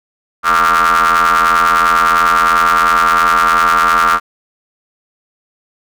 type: ring-modulated tone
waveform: 35% pulse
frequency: 82.9 Hz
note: E2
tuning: 10 cents sharp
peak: -4 dBFS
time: 0.43-4.2 s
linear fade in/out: 50 ms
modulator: 1280 Hz
effects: none